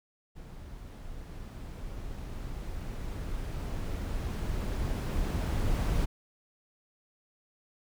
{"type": "noise with level ramp", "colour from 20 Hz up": "brown", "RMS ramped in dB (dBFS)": [-45, -27], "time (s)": [0.35, 6.06], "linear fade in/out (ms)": 20, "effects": []}